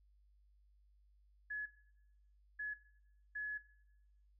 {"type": "tone bursts at uneven times", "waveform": "sine", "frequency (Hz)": 1698, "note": "G#6", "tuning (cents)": 38, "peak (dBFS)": -39, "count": 3, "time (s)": [[1.5, 1.66], [2.59, 2.74], [3.35, 3.58]], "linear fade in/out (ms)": 10, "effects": ["noise-tail reverb RT60 0.8 s tail -17 dB re dry", "added 50 Hz sine -66 dBFS peak until 4.39 s"]}